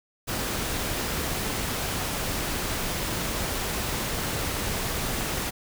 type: noise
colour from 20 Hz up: pink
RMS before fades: -29 dBFS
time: 0.27-5.51 s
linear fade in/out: 20 ms
effects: none